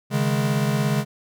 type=chord; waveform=square; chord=C# suspended second; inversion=none; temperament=equal; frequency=138.59 / 155.56 / 207.7 Hz; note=C#3 / D#3 / G#3; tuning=0 / 0 / 0 cents; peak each=-23 / -27 / -25 dBFS; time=0.1-1.05 s; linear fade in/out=50 ms; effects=none